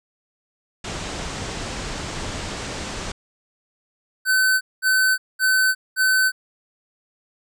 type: low-pass noise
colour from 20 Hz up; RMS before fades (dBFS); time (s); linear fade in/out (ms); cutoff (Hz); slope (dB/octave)
pink; -30; 0.84-3.12; 5; 8400; 48
type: tone bursts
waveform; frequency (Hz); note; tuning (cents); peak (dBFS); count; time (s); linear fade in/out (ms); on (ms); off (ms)
square; 1522; F#6; +48; -16; 4; 4.25-6.32; 50; 360; 210
effects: none